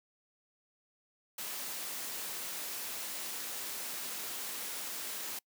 white noise, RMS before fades -40 dBFS, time 1.38-5.39 s, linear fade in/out 5 ms, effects noise-tail reverb RT60 0.1 s tail -26 dB re dry + high-pass 200 Hz 12 dB/octave

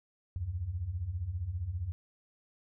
sine beating tone pair, 76.9 / 91.9 Hz, D#2 / F#2, -20 / -11 cents, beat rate 15 Hz, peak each -39 / -34 dBFS, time 0.36-1.92 s, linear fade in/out 0 ms, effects none

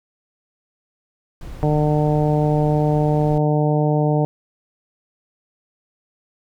brown noise, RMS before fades -33 dBFS, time 1.41-3.38 s, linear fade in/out 2 ms
harmonic tone, 150.3 Hz, D3, 40 cents sharp, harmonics 1 / 2 / 3 / 4 / 5 / 6, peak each -17 / -23 / -23 / -24 / -26 / -31 dBFS, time 1.63-4.25 s, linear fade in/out 0 ms
effects none

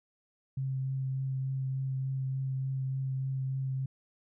sine tone with vibrato, 133 Hz, C3, 29 cents sharp, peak -30 dBFS, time 0.57-3.86 s, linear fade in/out 5 ms, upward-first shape triangle, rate 3.4 Hz, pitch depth 14 cents each way, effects none

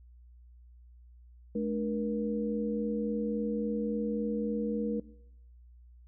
sine tone cluster, 214.2 / 297.8 / 475.4 Hz, A3 / D4 / A#4, -46 / +24 / +34 cents, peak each -31 / -37 / -34 dBFS, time 1.55-5 s, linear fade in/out 5 ms, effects noise-tail reverb RT60 0.8 s tail -21 dB re dry + added 60 Hz sine -52 dBFS peak until 6.07 s

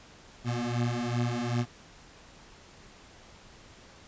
25% pulse beating tone pair, 118.9 / 121.5 Hz, A#2 / B2, +35 / -28 cents, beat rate 2.6 Hz, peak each -27 dBFS, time 0.44-1.66 s, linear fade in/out 50 ms, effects pink hiss -53 dBFS RMS until 4.07 s + resampled to 16000 Hz

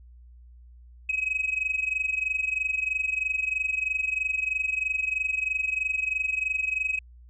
sine tone with amplitude modulation, 2542 Hz, D#7, 36 cents sharp, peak -20 dBFS, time 1.09-6.99 s, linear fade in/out 5 ms, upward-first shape sine, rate 23.1 Hz, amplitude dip 85%, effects tanh soft clip ceiling -19 dBFS + added 60 Hz sine -47 dBFS peak until 7.29 s

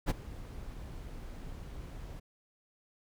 brown noise with ADSR envelope, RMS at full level -23 dBFS, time 0.06-2.2 s, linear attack 41 ms, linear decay 20 ms, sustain -21 dB, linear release 11 ms, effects none

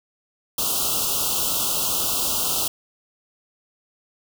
white band-stop noise, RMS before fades -23 dBFS, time 0.58-2.68 s, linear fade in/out 5 ms, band 1400 to 2700 Hz, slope 96 dB/octave, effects none

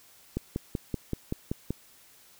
click train, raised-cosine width 3 ms, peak -16 dBFS, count 8, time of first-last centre 0.37-1.706 s, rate 5.24 Hz, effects white hiss -57 dBFS RMS until 2.39 s

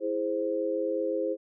sine chord, E augmented, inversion none, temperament equal, 329.6 / 415.3 / 523.3 Hz, E4 / G#4 / B#4, 0 / 0 / 0 cents, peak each -32 / -32 / -29 dBFS, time 0-1.37 s, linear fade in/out 50 ms, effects none

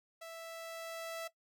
sawtooth tone with level ramp, 659.3 Hz, E5, in tune, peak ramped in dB -42 to -35 dBFS, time 0.21-1.28 s, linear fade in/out 10 ms, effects noise-tail reverb RT60 0.1 s tail -17 dB re dry

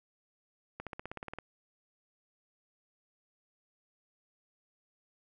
accelerating click train, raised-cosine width 0.5 ms, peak -25 dBFS, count 11, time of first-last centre 0.8-1.386 s, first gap 67 ms, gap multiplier 0.97, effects none

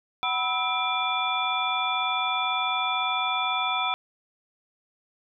sine tone cluster, 750 / 984 / 1302 / 2375 / 3462 Hz, F#5 / B5 / E6 / D7 / A7, +23 / -7 / -22 / +19 / -29 cents, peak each -30 dBFS, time 0.23-3.94 s, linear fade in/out 0 ms, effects none

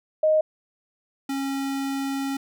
sine / square tone pair in turn, 622.3 / 273.4 Hz, D#5 / C#4, 0 / -24 cents, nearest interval octave + major second, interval 1424 cents, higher first, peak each -16 / -26 dBFS, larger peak first, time 0.23-0.41 / 1.29-2.37 s, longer second, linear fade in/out 5 ms, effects none

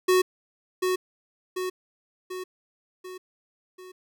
square tone with echo, 368.9 Hz, F#4, 5 cents flat, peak -18 dBFS, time 0.08-0.22 s, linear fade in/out 10 ms, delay 740 ms, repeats 5, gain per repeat -5 dB, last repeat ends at 3.92 s, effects none

